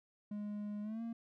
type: tone with pitch glide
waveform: triangle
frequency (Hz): 207.7 to 230.5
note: G#3 to A#3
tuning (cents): 0 to -19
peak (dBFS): -37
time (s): 0.31-1.13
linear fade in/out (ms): 5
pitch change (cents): +181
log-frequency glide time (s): 0.82-1.02
effects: none